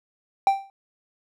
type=tone with exponential decay; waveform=triangle; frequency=784 Hz; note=G5; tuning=in tune; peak=-10 dBFS; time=0.47-0.7 s; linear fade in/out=1 ms; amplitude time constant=49 ms; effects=none